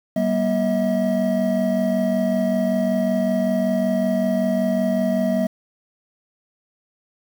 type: tone cluster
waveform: triangle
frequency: 193.3 / 238.6 / 641 Hz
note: G3 / A#3 / E5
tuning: -24 / +41 / -49 cents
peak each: -20 dBFS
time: 0.16-5.47 s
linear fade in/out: 5 ms
effects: 7-bit